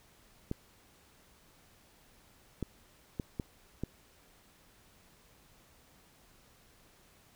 clicks, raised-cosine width 3 ms, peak -21 dBFS, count 5, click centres 0.514 / 2.627 / 3.198 / 3.398 / 3.836 s, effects pink hiss -63 dBFS RMS until 7.35 s

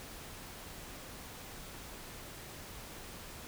silence, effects pink hiss -48 dBFS RMS until 3.47 s

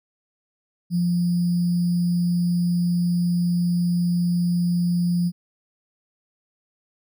sine tone with sample-and-hold, 174.61 Hz, F3, in tune, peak -18 dBFS, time 0.9-5.32 s, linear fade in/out 50 ms, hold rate 4900 Hz, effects none

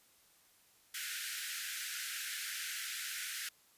pink high-pass noise, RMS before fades -41 dBFS, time 0.94-3.49 s, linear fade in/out 5 ms, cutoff 1400 Hz, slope 96 dB/octave, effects white hiss -67 dBFS RMS until 3.77 s + resampled to 32000 Hz

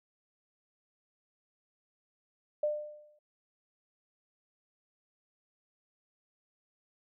sine tone with exponential decay, 599 Hz, D5, 34 cents sharp, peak -25 dBFS, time 2.63-3.19 s, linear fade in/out 5 ms, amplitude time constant 120 ms, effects none

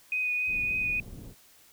sine tone with vibrato, 2489 Hz, D#7, in tune, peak -26 dBFS, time 0.12-1 s, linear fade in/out 2 ms, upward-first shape triangle, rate 3.5 Hz, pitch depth 17 cents each way
pink low-pass noise, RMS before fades -43 dBFS, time 0.46-1.35 s, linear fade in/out 50 ms, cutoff 310 Hz, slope 12 dB/octave
effects white hiss -58 dBFS RMS until 1.72 s

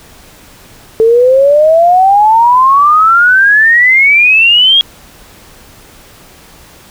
sine exponential sweep, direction up, 440 to 3300 Hz, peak -3 dBFS, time 1-4.81 s, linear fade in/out 0 ms, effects pink hiss -38 dBFS RMS until 6.9 s

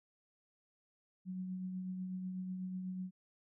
sine tone with tremolo, 185 Hz, F#3, in tune, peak -37 dBFS, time 1.25-3.11 s, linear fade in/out 50 ms, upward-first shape triangle, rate 8.1 Hz, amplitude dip 35%, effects none

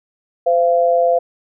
sine tone pair together, 513.9 / 685 Hz, C5 / F5, -31 / -34 cents, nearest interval perfect fourth, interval 497 cents, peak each -14 dBFS, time 0.46-1.19 s, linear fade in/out 10 ms, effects none

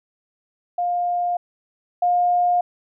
sine tone pair in turn, 706 / 710 Hz, F5 / F5, +19 / +28 cents, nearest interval unison, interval 9 cents, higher second, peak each -19 / -15 dBFS, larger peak second, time 0.78-1.37 / 2.02-2.61 s, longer neither, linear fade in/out 5 ms, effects none

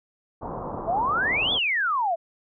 white low-pass noise, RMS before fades -33 dBFS, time 0.41-1.59 s, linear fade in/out 20 ms, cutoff 1100 Hz, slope 48 dB/octave
sine exponential two-way sweep, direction up then down, 636 to 3520 to 636 Hz, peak -21 dBFS, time 0.87-2.16 s, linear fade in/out 20 ms, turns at 1.53 s
effects none

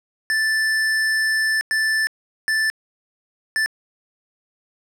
square tone bursts at uneven times, 1760 Hz, A6, in tune, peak -18 dBFS, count 4, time 0.3-1.61 / 1.71-2.07 / 2.48-2.7 / 3.56-3.66 s, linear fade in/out 0 ms, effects low-pass 10000 Hz 12 dB/octave

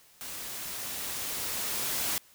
white noise with level ramp, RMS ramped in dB -40 to -30 dBFS, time 0.21-2.18 s, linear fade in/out 0 ms, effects white hiss -59 dBFS RMS until 2.34 s

